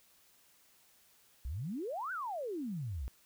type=exponential two-way sweep; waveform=sine; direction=up then down; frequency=56.2 to 1568 to 56.2 Hz; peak=-36 dBFS; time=1.45-3.08 s; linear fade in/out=0 ms; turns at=2.12 s; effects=white hiss -66 dBFS RMS until 3.25 s